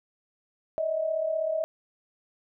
sine tone pair together, 605 / 641 Hz, D#5 / E5, -49 / -49 cents, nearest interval minor second, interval 100 cents, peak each -32 / -26 dBFS, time 0.78-1.64 s, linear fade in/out 0 ms, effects none

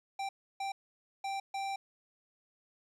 square tone bursts at uneven times, 784 Hz, G5, in tune, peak -35 dBFS, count 4, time 0.19-0.29 / 0.6-0.72 / 1.24-1.4 / 1.54-1.76 s, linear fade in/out 5 ms, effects low-pass 7000 Hz 12 dB/octave + 12-bit

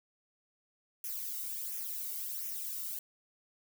violet noise with flanger, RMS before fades -39 dBFS, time 1.04-2.99 s, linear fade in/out 2 ms, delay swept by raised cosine 0.23 to 1.22 ms, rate 1.4 Hz, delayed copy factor -0.65, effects none

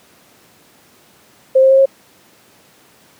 sine tone with pitch steps, 526 / 530.9 / 535.8 / 540.8 Hz, C5 / C5 / C5 / C#5, +9 / +25 / +41 / -43 cents, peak -6 dBFS, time 1.55-1.858 s, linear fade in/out 10 ms, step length 77 ms, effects pink hiss -49 dBFS RMS until 3.19 s + high-pass 150 Hz 12 dB/octave

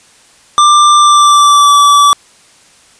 square tone with pitch glide, 1186 to 1154.2 Hz, D6 to D6, +17 to -30 cents, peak -4 dBFS, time 0.58-2.13 s, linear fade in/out 0 ms, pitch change -47 cents, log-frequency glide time 0.97-1.77 s, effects white hiss -44 dBFS RMS until 2.99 s + resampled to 22050 Hz

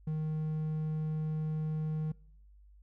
triangle tone, 155.5 Hz, D#3, 1 cent flat, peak -29 dBFS, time 0.07-2.12 s, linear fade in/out 5 ms, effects noise-tail reverb RT60 0.7 s tail -24 dB re dry + added 50 Hz sine -55 dBFS peak until 2.82 s

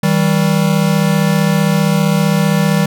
square tone pair together, 159.4 / 194.74 Hz, D#3 / G3, +42 / -11 cents, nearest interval minor third, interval 347 cents, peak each -14 dBFS, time 0.03-2.86 s, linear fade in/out 5 ms, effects none

